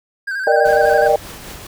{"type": "tone with vibrato", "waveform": "triangle", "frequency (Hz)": 1570, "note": "G6", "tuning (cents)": 2, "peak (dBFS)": -18, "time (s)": [0.27, 1.08], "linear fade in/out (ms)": 10, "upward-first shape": "square", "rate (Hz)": 12, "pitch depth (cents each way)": 50}
{"type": "chord", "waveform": "sine", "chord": "Eb major seventh", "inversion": "second", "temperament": "equal with one note detuned", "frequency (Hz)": [466.2, 587.3, 614, 784], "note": ["Bb4", "D5", "Eb5", "G5"], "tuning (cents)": [0, 0, -23, 0], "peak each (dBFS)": -16, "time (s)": [0.47, 1.16], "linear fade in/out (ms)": 2}
{"type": "noise with tremolo", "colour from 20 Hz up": "pink", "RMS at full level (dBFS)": -32, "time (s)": [0.65, 1.67], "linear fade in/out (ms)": 5, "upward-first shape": "triangle", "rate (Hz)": 5, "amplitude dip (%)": 40}
{"effects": []}